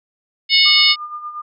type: harmonic tone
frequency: 732 Hz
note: F#5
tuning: 19 cents flat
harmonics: 3 / 4 / 5 / 6 / 7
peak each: -16 / -16 / -16 / -16 / -16 dBFS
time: 0.49-0.96 s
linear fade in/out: 50 ms
type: tone with tremolo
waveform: sine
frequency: 1208 Hz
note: D6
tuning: 48 cents sharp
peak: -24 dBFS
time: 0.65-1.42 s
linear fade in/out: 10 ms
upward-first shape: sine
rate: 8.5 Hz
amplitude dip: 60%
effects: none